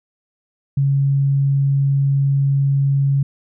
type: tone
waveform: sine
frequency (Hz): 138.59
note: C#3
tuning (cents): 0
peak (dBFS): -13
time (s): 0.77-3.23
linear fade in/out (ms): 5
effects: none